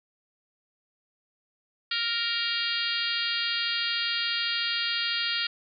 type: harmonic tone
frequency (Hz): 466.2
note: A#4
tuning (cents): 0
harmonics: 3 / 4 / 5 / 6 / 7 / 8 / 9 / 10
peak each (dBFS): -34 / -35 / -37 / -33 / -33 / -35 / -34 / -34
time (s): 1.91-5.47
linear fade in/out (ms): 5
effects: none